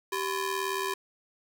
sawtooth ring-modulated tone, 698.5 Hz, F5, in tune, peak -22 dBFS, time 0.12-0.94 s, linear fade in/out 5 ms, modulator 310 Hz, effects none

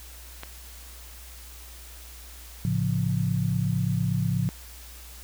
click, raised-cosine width 0.3 ms, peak -20 dBFS, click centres 0.434 s
sine chord, A augmented, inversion none, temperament equal, 110 / 138.59 / 174.61 Hz, A2 / C#3 / E#3, 0 / 0 / 0 cents, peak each -27 dBFS, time 2.65-4.49 s, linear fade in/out 0 ms
effects added 60 Hz sine -44 dBFS peak until 5.23 s + white hiss -47 dBFS RMS until 5.23 s

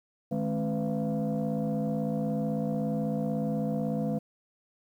sine tone cluster, 154.7 / 212.6 / 268.8 / 502 / 681 Hz, D#3 / G#3 / C4 / B4 / F5, -10 / +41 / +47 / +28 / -44 cents, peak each -32 / -29 / -34 / -34 / -37 dBFS, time 0.31-4.19 s, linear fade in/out 10 ms, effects tanh soft clip ceiling -21 dBFS + 10-bit

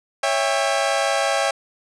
sawtooth chord, C# diminished, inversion none, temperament equal with one note detuned, 554.4 / 659.3 / 798.6 Hz, C#5 / E5 / G5, 0 / 0 / +32 cents, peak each -19 dBFS, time 0.23-1.51 s, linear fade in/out 5 ms, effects resampled to 22050 Hz + 8-bit

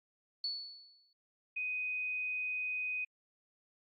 sine tone with exponential decay, 4435 Hz, C#8, in tune, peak -32 dBFS, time 0.44-1.13 s, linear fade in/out 2 ms, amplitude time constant 150 ms
sine tone, 2500 Hz, D#7, 8 cents sharp, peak -34 dBFS, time 1.56-3.05 s, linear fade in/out 10 ms
effects AAC 32 kbps

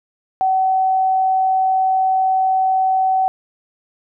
sine tone, 758 Hz, F#5, 42 cents sharp, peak -13 dBFS, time 0.41-3.28 s, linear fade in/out 0 ms, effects none

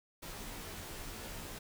pink noise with comb filter, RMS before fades -45 dBFS, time 0.22-1.59 s, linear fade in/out 10 ms, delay 16 ms, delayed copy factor -0.85, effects none

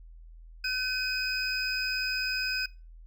triangle tone cluster, 1521 / 2518 / 5010 Hz, F#6 / D#7 / D#8, +47 / +20 / +11 cents, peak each -31 dBFS, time 0.64-2.66 s, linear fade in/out 5 ms, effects noise-tail reverb RT60 0.3 s tail -22 dB re dry + added 41 Hz sine -46 dBFS peak until 3.06 s

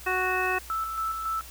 harmonic tone, 370 Hz, F#4, in tune, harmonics 1 / 2 / 3 / 4 / 5 / 7, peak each -31 / -31 / -31 / -31 / -31 / -31 dBFS, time 0.06-0.59 s, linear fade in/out 10 ms
sine tone with tremolo, 1318.5 Hz, E6, in tune, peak -26 dBFS, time 0.7-1.41 s, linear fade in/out 0 ms, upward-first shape square, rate 3.6 Hz, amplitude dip 40%
effects added 60 Hz sine -46 dBFS peak until 1.5 s + white hiss -46 dBFS RMS until 1.5 s

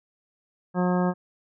harmonic tone, 180 Hz, F#3, 47 cents flat, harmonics 1 / 2 / 3 / 4 / 5 / 6 / 7 / 9, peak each -22 / -29 / -30 / -32 / -33 / -36 / -37 / -39 dBFS, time 0.74-1.14 s, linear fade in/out 50 ms, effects none

